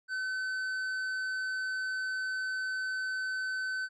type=tone with tanh clipping; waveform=sine; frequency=1522 Hz; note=F#6; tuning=48 cents sharp; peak=-33 dBFS; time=0.08-3.89 s; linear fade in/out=50 ms; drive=8 dB; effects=none